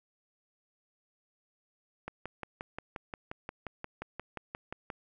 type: click train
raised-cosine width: 0.5 ms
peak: -23 dBFS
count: 17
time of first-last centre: 2.08-4.902 s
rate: 5.67 Hz
effects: none